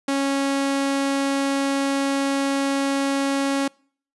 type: tone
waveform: sawtooth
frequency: 275.7 Hz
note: C#4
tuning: 9 cents flat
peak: -16 dBFS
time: 0.08-3.68 s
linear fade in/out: 5 ms
effects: noise-tail reverb RT60 0.5 s tail -26 dB re dry + resampled to 24000 Hz